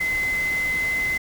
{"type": "tone in noise", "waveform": "sine", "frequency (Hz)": 2047, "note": "C7", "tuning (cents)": -38, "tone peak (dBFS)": -21, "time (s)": [0, 1.18], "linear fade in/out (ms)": 10, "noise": "pink", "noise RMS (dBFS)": -35, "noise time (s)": [0, 1.18], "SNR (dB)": 11, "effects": []}